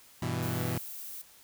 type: chord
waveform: sawtooth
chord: E minor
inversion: first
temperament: equal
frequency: 98 / 123.47 / 164.81 Hz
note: G2 / B2 / E3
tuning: 0 / 0 / 0 cents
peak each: -33 / -29 / -31 dBFS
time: 0.22-0.78 s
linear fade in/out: 5 ms
type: noise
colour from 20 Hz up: violet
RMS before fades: -42 dBFS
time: 0.42-1.22 s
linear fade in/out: 10 ms
effects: white hiss -57 dBFS RMS until 1.43 s